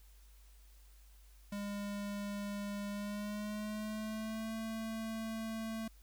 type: tone with pitch glide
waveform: square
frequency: 203.1 to 222.8 Hz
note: G#3 to A3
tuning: -38 to +22 cents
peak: -39 dBFS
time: 1.52-5.88 s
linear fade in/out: 5 ms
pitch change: +160 cents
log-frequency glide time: 2.89-4.54 s
effects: added 50 Hz sine -57 dBFS peak until 6.02 s + white hiss -68 dBFS RMS until 6.02 s